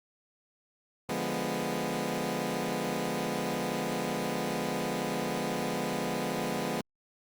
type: chord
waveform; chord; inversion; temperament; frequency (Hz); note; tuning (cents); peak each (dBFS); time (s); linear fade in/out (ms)
15% pulse; D diminished seventh; none; equal; 146.83 / 174.61 / 207.7 / 246.9; D3 / F3 / Ab3 / Cb4; 0 / 0 / 0 / 0; -33 / -30 / -29 / -28; 1.09-6.81; 2
effects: Opus 48 kbps